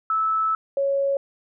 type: tone pair in turn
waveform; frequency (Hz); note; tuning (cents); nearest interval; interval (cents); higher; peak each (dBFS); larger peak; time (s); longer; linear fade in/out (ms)
sine; 1308 / 553.8; E6 / C#5; -14 / -2; octave + minor third; 1488; first; -19; neither; 0.1-0.55 / 0.77-1.17; first; 2
effects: none